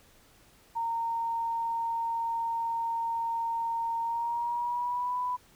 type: tone with pitch glide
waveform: sine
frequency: 921 to 992.8 Hz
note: A#5 to B5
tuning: -21 to +9 cents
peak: -28 dBFS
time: 0.75-5.37 s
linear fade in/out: 20 ms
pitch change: +130 cents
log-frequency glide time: 4.01-5.17 s
effects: pink hiss -60 dBFS RMS until 5.55 s